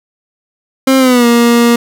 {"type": "tone with pitch glide", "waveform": "30% pulse", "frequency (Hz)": [265.2, 236.3], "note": ["C4", "A#3"], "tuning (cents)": [23, 24], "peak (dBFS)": -3, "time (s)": [0.87, 1.76], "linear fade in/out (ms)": 5, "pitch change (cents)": -199, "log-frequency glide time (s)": [0.98, 1.26], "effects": []}